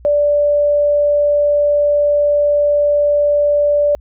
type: tone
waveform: sine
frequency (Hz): 584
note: D5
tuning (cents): -10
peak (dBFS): -10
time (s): 0.05-3.95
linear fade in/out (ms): 0
effects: added 60 Hz sine -38 dBFS peak until 4 s